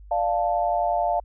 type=chord; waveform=sine; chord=D minor; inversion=none; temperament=equal; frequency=587.3 / 698.5 / 880 Hz; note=D5 / F5 / A5; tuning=0 / 0 / 0 cents; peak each=-27 / -22 / -27 dBFS; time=0.11-1.2 s; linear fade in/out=5 ms; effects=added 50 Hz sine -42 dBFS peak until 1.24 s